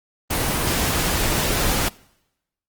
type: noise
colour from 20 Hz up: pink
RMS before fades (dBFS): -21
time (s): 0.3-1.89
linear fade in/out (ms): 10
effects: noise-tail reverb RT60 0.9 s tail -24 dB re dry + Opus 24 kbps